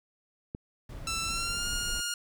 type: click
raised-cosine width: 3 ms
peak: -23 dBFS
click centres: 0.549 s
type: noise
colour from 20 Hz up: brown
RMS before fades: -39 dBFS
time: 0.89-2.01 s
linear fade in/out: 5 ms
type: tone with pitch glide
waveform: 10% pulse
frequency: 1333 to 1420.4 Hz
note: E6 to F6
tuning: +19 to +29 cents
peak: -22 dBFS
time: 1.07-2.14 s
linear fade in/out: 2 ms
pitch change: +110 cents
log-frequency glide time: 1.24-1.68 s
effects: none